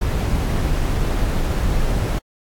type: noise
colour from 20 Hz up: brown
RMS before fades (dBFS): -19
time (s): 0.01-2.19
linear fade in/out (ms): 10
effects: AAC 64 kbps